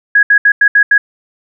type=tone bursts at uneven times; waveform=sine; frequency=1661.2 Hz; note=G#6; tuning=in tune; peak=-4 dBFS; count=6; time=0.15-0.23 / 0.3-0.38 / 0.45-0.52 / 0.61-0.68 / 0.75-0.83 / 0.91-0.98 s; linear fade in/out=5 ms; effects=none